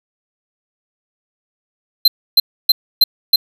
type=tone bursts; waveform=square; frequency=4106 Hz; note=C8; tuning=33 cents flat; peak=-6 dBFS; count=5; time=2.05-3.36 s; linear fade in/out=5 ms; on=30 ms; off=290 ms; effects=none